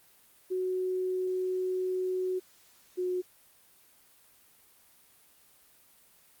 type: tone pair in turn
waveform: sine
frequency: 370 / 363.9 Hz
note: F#4 / F#4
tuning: 0 / -29 cents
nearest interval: unison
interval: 29 cents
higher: first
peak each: -28 dBFS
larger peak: neither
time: 0.5-2.4 / 2.97-3.22 s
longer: first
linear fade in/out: 20 ms
effects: white hiss -61 dBFS RMS until 6.4 s + Opus 32 kbps